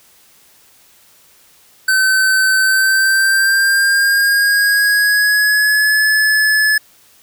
square tone with pitch glide, 1533 to 1720.7 Hz, G6 to A6, -39 to -39 cents, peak -11 dBFS, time 1.88-6.78 s, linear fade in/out 5 ms, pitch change +200 cents, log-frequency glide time 2.6-6.07 s, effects white hiss -49 dBFS RMS until 7.22 s

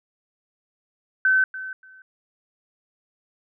sine tone with echo, 1529 Hz, G6, 44 cents flat, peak -15 dBFS, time 1.25-1.44 s, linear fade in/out 2 ms, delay 290 ms, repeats 2, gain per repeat -15 dB, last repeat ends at 2.02 s, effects none

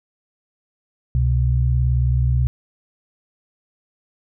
sine tone pair together, 66.7 / 125.26 Hz, C2 / B2, +34 / +25 cents, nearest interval major seventh, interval 1091 cents, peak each -17 / -18 dBFS, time 1.15-2.47 s, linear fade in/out 0 ms, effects none

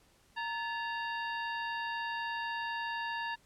harmonic tone with a mistuned harmonic, 928 Hz, A#5, 8 cents flat, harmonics 1 / 2 / 3 / 4 / 5, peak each -37 / -38 / -44 / -49 / -51 dBFS, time 0.36-3.36 s, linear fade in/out 20 ms, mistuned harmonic 2, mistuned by -120 cents, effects pink hiss -66 dBFS RMS until 3.45 s + low-pass 12000 Hz 12 dB/octave

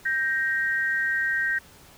sine tone pair together, 1570 / 1874.6 Hz, G6 / A#6, +2 / +9 cents, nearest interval minor third, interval 307 cents, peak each -25 dBFS, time 0.05-1.59 s, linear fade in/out 10 ms, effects pink hiss -51 dBFS RMS until 1.97 s

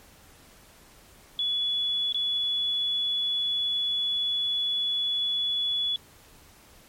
sine tone with dropouts, 3410 Hz, G#7, 45 cents sharp, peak -24 dBFS, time 1.39-5.96 s, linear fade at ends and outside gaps 1 ms, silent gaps 2.124-2.145 s, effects pink hiss -54 dBFS RMS until 6.88 s + MP3 64 kbps

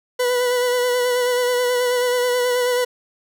40% pulse tone with vibrato, 493.9 Hz, B4, in tune, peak -16 dBFS, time 0.19-2.85 s, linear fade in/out 10 ms, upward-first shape sine, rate 9.3 Hz, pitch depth 26 cents each way, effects none

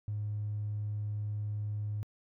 triangle tone, 104.7 Hz, G#2, 15 cents sharp, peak -29 dBFS, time 0.08-2.03 s, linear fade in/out 0 ms, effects tanh soft clip ceiling -30 dBFS

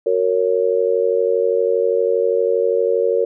sine chord, F# major, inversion none, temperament just, 370 / 462.5 / 555 Hz, F#4 / A#4 / C#5, 0 / -14 / +2 cents, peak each -22 / -16 / -20 dBFS, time 0.06-3.25 s, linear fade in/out 5 ms, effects none

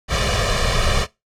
pink noise with comb filter, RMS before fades -18 dBFS, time 0.08-1.07 s, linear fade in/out 50 ms, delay 1.7 ms, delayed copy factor +0.85, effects noise-tail reverb RT60 0.2 s tail -20 dB re dry + low-pass 6000 Hz 12 dB/octave

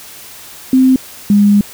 sine tone pair in turn, 260 / 204.2 Hz, C4 / G#3, -11 / -29 cents, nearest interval major third, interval 418 cents, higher first, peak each -5 dBFS, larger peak neither, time 0.73-0.96 / 1.3-1.61 s, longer second, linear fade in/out 2 ms, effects white hiss -34 dBFS RMS until 1.73 s

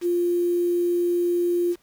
sine tone with quantisation, 349.2 Hz, F4, in tune, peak -19 dBFS, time 0.01-1.76 s, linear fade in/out 50 ms, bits 7, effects pink hiss -63 dBFS RMS until 1.82 s

